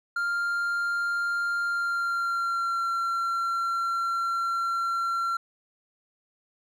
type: tone with pitch glide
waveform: triangle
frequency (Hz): 1396.9 to 1365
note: F6 to F6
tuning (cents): 0 to -40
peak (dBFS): -23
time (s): 0.16-5.37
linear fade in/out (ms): 5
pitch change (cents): -40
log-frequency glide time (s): 1.65-2.87
effects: none